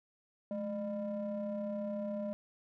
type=ring-modulated tone; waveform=triangle; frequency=196 Hz; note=G3; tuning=in tune; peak=-30 dBFS; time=0.51-2.33 s; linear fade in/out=0 ms; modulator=409 Hz; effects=none